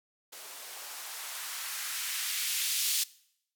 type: noise with band-pass filter sweep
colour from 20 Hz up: violet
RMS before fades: -35 dBFS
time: 0.32-3.04 s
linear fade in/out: 10 ms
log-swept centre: 430 to 3600 Hz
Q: 1.1
effects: noise-tail reverb RT60 0.7 s tail -21 dB re dry